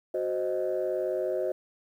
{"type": "chord", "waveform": "sine", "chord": "C diminished", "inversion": "second", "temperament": "equal", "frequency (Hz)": [370, 523.3, 622.3], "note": ["Gb4", "C5", "Eb5"], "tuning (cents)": [0, 0, 0], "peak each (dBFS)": -30, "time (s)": [0.14, 1.52], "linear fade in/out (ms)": 5, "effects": ["tanh soft clip ceiling -20 dBFS", "10-bit"]}